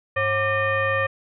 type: tone with frequency modulation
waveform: sine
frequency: 1181 Hz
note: D6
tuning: 9 cents sharp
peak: -19 dBFS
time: 0.16-1.07 s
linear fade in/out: 10 ms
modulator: 641 Hz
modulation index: 1.6
effects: none